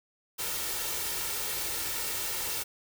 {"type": "noise with comb filter", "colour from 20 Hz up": "white", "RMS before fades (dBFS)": -33, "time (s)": [0.38, 2.64], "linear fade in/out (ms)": 20, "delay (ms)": 2.2, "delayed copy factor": 0.5, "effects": []}